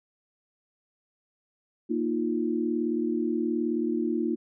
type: chord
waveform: sine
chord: Bb suspended fourth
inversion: none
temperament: just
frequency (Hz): 233.1 / 310.8 / 349.6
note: Bb3 / Eb4 / F4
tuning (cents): 0 / -2 / +2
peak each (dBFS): -29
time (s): 1.89-4.36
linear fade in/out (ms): 20
effects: none